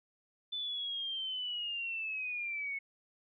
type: linear sweep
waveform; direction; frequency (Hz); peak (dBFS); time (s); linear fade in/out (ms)
sine; down; 3520 to 2191; -35; 0.52-2.79; 10
effects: none